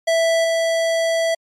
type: tone with level steps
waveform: square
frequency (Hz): 659.3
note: E5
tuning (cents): 0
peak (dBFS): -15 / -17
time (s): 0.07-1.35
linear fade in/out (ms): 10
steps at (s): 0.44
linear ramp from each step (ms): 5
effects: low-pass 9000 Hz 12 dB/octave + MP3 96 kbps